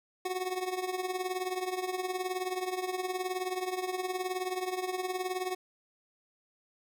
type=tone with tremolo; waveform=25% pulse; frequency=368.7 Hz; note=F#4; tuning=6 cents flat; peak=-25 dBFS; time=0.25-5.55 s; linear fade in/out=5 ms; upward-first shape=triangle; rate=19 Hz; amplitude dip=80%; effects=none